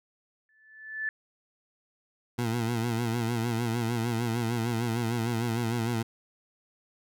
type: tone with exponential growth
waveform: sine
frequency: 1747 Hz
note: A6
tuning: 13 cents flat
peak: -26 dBFS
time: 0.49-1.09 s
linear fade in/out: 1 ms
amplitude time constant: 130 ms
type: tone with vibrato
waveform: 20% pulse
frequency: 116.54 Hz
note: A#2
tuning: in tune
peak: -22 dBFS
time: 2.38-6.03 s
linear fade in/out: 10 ms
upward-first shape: sine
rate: 6.6 Hz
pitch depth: 74 cents each way
effects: none